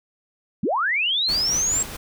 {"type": "linear sweep", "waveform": "sine", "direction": "up", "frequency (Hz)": [146.83, 7640], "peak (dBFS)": -19, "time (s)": [0.63, 1.83], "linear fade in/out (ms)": 5}
{"type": "noise with tremolo", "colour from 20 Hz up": "pink", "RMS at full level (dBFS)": -32, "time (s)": [1.28, 1.97], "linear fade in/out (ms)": 10, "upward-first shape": "sine", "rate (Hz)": 4.5, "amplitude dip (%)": 35}
{"effects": []}